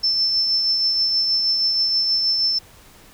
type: tone with tremolo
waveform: sine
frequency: 5310 Hz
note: E8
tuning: 12 cents sharp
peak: -15 dBFS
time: 0.03-2.59 s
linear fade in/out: 10 ms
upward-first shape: triangle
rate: 6.3 Hz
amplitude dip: 35%
effects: pink hiss -48 dBFS RMS until 3.13 s